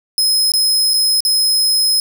sawtooth tone with dropouts, 5120 Hz, D#8, 49 cents sharp, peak -9 dBFS, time 0.18-2 s, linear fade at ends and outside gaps 1 ms, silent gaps 0.519-0.537 / 0.936-0.94 / 1.205-1.25 s, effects none

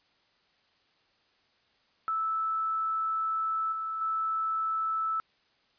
sine tone with level steps, 1313 Hz, E6, 7 cents flat, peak -27 / -31 / -27 dBFS, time 2.08-5.2 s, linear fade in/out 0 ms, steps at 3.72 / 4.01 s, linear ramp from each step 5 ms, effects white hiss -68 dBFS RMS until 5.78 s + resampled to 11025 Hz

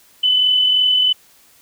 sine tone with amplitude modulation, 3009 Hz, F#7, 28 cents sharp, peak -10 dBFS, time 0.23-1.13 s, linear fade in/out 10 ms, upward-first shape sine, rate 43 Hz, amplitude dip 35%, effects white hiss -51 dBFS RMS until 1.61 s

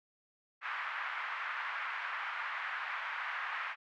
white band-pass noise, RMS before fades -39 dBFS, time 0.61-3.76 s, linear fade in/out 50 ms, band 1000 to 2000 Hz, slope 24 dB/octave, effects none

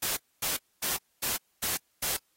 white noise bursts, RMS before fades -30 dBFS, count 6, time 0.02-2.17 s, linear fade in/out 10 ms, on 150 ms, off 250 ms, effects white hiss -72 dBFS RMS until 2.36 s + AAC 48 kbps

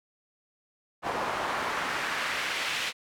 pink noise with band-pass filter sweep, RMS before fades -31 dBFS, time 1.02-2.93 s, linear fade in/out 50 ms, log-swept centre 800 to 2800 Hz, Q 1.2, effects none

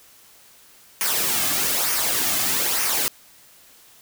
white noise with flanger, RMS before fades -22 dBFS, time 1.01-3.08 s, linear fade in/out 0 ms, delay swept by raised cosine 0.25 to 2.15 ms, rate 1.1 Hz, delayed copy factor -0.55, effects white hiss -51 dBFS RMS until 4.01 s

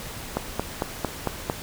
click train, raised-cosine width 1 ms, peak -9 dBFS, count 6, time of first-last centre 0.37-1.499 s, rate 4.43 Hz, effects pink hiss -37 dBFS RMS until 1.62 s

